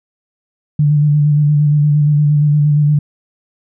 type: tone with vibrato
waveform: sine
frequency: 148 Hz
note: D3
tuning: 14 cents sharp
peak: -8 dBFS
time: 0.79-2.99 s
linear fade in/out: 5 ms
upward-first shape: square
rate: 8.6 Hz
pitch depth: 23 cents each way
effects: none